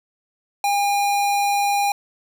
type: tone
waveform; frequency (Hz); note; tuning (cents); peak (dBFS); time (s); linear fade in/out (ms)
square; 809; G#5; -46; -18; 0.64-1.92; 2
effects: none